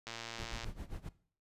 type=click train; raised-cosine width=0.2 ms; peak=-25 dBFS; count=67; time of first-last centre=0.07-0.644 s; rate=115 Hz
type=noise with tremolo; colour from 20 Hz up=brown; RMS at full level=-41 dBFS; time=0.38-1.09 s; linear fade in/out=5 ms; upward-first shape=sine; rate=7.5 Hz; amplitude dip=90%
effects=noise-tail reverb RT60 0.5 s tail -18 dB re dry + resampled to 32000 Hz